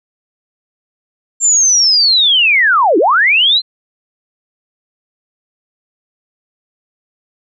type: linear two-way sweep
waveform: sine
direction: down then up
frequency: 7400 to 295.3 to 4194 Hz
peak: -7 dBFS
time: 1.4-3.62 s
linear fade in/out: 50 ms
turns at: 2.98 s
effects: none